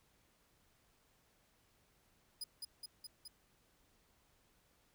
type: tone with echo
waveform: sawtooth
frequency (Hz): 4978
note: D#8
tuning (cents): 0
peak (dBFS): -38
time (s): 2.41-2.44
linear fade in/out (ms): 5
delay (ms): 210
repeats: 4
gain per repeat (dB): -2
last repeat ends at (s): 3.28
effects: pink hiss -73 dBFS RMS until 4.94 s